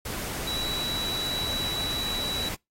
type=tone in noise; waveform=sine; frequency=3919 Hz; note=B7; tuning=14 cents flat; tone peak=-29 dBFS; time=0.47-2.49 s; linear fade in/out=5 ms; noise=pink; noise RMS=-34 dBFS; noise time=0.05-2.55 s; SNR=+2 dB; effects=noise-tail reverb RT60 0.2 s tail -26 dB re dry + AAC 48 kbps